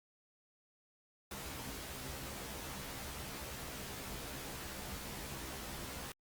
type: noise with comb filter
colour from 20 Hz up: pink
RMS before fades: -45 dBFS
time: 1.31-6.12 s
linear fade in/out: 2 ms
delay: 15 ms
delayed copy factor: +0.9
effects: Opus 48 kbps